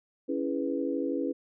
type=chord; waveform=sine; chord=C# minor seventh; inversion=none; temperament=equal; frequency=277.2 / 329.6 / 415.3 / 493.9 Hz; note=C#4 / E4 / G#4 / B4; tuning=0 / 0 / 0 / 0 cents; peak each=-31 / -33 / -36 / -34 dBFS; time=0.28-1.33 s; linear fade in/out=20 ms; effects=none